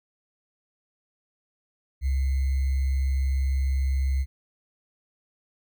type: tone with sample-and-hold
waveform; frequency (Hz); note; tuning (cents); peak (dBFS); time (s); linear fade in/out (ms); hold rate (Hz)
sine; 67; C2; +42; -21; 2.01-4.26; 50; 2100
effects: none